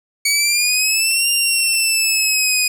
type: exponential two-way sweep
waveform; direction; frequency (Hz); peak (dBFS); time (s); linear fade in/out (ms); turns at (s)
15% pulse; up then down; 2248 to 2794 to 2483; -7; 0.25-2.68; 5; 1.3
effects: 8-bit